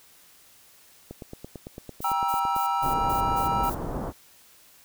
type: click train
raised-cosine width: 2 ms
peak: -24 dBFS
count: 14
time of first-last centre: 1.11-2.564 s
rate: 8.94 Hz
type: noise bursts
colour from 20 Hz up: violet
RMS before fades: -38 dBFS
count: 7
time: 2.01-3.75 s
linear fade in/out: 10 ms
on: 120 ms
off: 150 ms
type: chord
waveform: triangle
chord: E diminished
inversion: first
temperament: just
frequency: 791.1 / 949.3 / 1318.5 Hz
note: G5 / Bb5 / E6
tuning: +16 / +31 / 0 cents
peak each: -26 / -25 / -26 dBFS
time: 2.04-3.7 s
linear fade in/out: 5 ms
type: low-pass noise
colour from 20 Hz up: pink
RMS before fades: -31 dBFS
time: 2.81-4.13 s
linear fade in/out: 50 ms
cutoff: 1100 Hz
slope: 24 dB/octave
effects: white hiss -55 dBFS RMS until 4.84 s